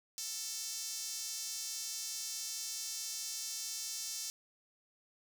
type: tone with high-pass filter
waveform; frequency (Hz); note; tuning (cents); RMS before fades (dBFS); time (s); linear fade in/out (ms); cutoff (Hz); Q
sawtooth; 444.6; A4; +18; -41; 0.18-4.3; 0; 5700; 2.3
effects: 11-bit